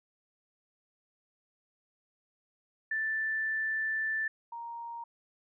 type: tone pair in turn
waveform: sine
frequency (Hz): 1764 / 934.4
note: A6 / A#5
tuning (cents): +4 / +4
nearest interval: major seventh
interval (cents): 1100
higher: first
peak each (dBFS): -29 / -38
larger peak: first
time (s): 2.91-4.28 / 4.52-5.04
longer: first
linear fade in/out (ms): 5
effects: none